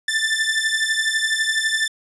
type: beating tone pair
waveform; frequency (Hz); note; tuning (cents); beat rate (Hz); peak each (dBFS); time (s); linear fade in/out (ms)
sawtooth; 1765 / 1777; A6 / A6; +5 / +17; 12; -18; 0.08-1.88; 5
effects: resampled to 24000 Hz